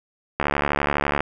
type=click train; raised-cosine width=0.5 ms; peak=-5 dBFS; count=59; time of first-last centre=0.4-1.206 s; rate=72 Hz; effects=none